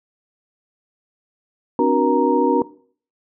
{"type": "tone cluster", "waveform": "sine", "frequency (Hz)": [262.7, 297.6, 371, 475.1, 933], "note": ["C4", "D4", "F#4", "A#4", "A#5"], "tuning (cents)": [7, 23, 5, 33, 1], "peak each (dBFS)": -20, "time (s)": [1.79, 2.62], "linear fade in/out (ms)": 2, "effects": ["noise-tail reverb RT60 0.5 s tail -20 dB re dry"]}